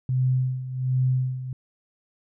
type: tone with tremolo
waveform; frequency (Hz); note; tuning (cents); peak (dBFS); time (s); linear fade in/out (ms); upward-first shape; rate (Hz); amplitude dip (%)
sine; 128.6; C3; -30; -18; 0.09-1.53; 2; sine; 1.3; 75
effects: none